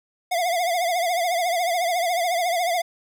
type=tone with vibrato; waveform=square; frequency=698.5 Hz; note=F5; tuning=in tune; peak=-21 dBFS; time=0.31-2.82 s; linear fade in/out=10 ms; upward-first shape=triangle; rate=14 Hz; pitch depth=110 cents each way; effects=none